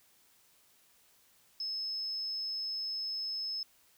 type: tone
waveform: sine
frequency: 5200 Hz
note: E8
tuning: 24 cents flat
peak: -34 dBFS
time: 1.6-3.63 s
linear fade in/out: 2 ms
effects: white hiss -66 dBFS RMS until 3.97 s